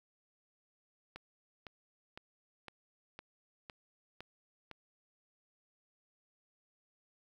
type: click train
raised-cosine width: 0.3 ms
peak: -30 dBFS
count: 8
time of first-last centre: 1.16-4.713 s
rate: 1.97 Hz
effects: 10-bit